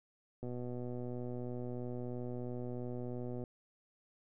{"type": "click train", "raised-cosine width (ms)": 2, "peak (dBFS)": -30, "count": 371, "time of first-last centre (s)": [0.43, 3.438], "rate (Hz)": 123, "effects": []}